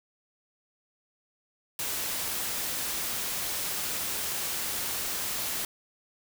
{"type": "noise", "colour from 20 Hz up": "white", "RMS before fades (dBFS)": -32, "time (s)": [1.79, 5.65], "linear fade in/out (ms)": 2, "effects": []}